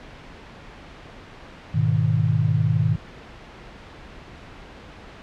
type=chord; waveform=sine; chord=G# minor; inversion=none; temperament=equal; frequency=103.83 / 123.47 / 155.56 Hz; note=G#2 / B2 / D#3; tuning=0 / 0 / 0 cents; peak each=-22 / -22 / -21 dBFS; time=1.74-2.96 s; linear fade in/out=10 ms; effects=pink hiss -42 dBFS RMS until 5.22 s + low-pass 3000 Hz 12 dB/octave